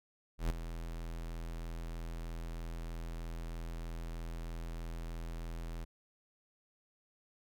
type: tone with ADSR envelope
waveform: square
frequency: 41.58 Hz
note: E1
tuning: 16 cents sharp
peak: -29 dBFS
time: 0.38-5.85 s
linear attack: 120 ms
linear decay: 13 ms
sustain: -11 dB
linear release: 16 ms
effects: none